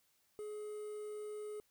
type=tone with quantisation; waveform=triangle; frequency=421.9 Hz; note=G#4; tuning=27 cents sharp; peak=-40 dBFS; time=0.39-1.6 s; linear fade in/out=0 ms; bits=10; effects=white hiss -75 dBFS RMS until 1.7 s